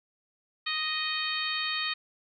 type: harmonic tone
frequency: 622.3 Hz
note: D#5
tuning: in tune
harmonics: 2 / 3 / 4 / 5 / 6 / 7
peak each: -37 / -35 / -35 / -37 / -35 / -36 dBFS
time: 0.66-1.94 s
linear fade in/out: 10 ms
effects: none